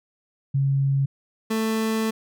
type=tone pair in turn; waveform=sine / 30% pulse; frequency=137.5 / 221.2 Hz; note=C#3 / A3; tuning=-14 / +9 cents; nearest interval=minor sixth; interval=823 cents; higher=second; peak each=-18 / -19 dBFS; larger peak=first; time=0.54-1.06 / 1.5-2.11 s; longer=second; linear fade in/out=10 ms; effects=none